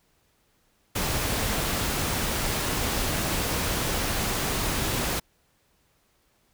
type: noise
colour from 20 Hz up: pink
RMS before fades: -27 dBFS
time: 0.95-5.2 s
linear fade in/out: 10 ms
effects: pink hiss -67 dBFS RMS until 6.53 s